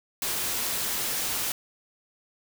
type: noise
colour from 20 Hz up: white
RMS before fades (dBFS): -29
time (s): 0.22-1.52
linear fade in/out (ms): 2
effects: none